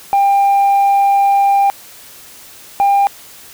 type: tone pair in turn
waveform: sine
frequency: 796 / 799.2 Hz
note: G5 / G5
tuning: +26 / +33 cents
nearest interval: unison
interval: 7 cents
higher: second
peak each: -6 dBFS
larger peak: neither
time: 0.13-1.7 / 2.8-3.07 s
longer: first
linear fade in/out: 0 ms
effects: tanh soft clip ceiling -7 dBFS + white hiss -38 dBFS RMS until 3.53 s